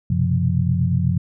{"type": "tone cluster", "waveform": "sine", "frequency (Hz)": [92.8, 124.7, 132.9, 175], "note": ["F#2", "B2", "C3", "F3"], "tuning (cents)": [6, 17, 27, 4], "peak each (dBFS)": [-21, -24, -21, -21], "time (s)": [0.1, 1.18], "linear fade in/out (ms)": 5, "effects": []}